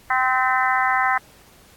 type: harmonic tone with a mistuned harmonic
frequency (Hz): 258.2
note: C4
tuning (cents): -23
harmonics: 3 / 4 / 5 / 6 / 7 / 8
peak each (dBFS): -22 / -23 / -24 / -25 / -25 / -26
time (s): 0.1-1.18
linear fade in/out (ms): 5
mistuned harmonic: 8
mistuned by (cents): -40
effects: pink hiss -51 dBFS RMS until 1.76 s + AAC 64 kbps